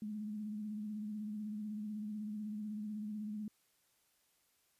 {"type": "tone with vibrato", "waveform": "sine", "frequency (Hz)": 211.5, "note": "G#3", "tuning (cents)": 32, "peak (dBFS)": -39, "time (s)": [0.02, 3.48], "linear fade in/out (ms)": 2, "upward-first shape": "sine", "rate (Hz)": 16, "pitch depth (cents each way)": 42, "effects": ["white hiss -75 dBFS RMS until 4.79 s", "resampled to 32000 Hz"]}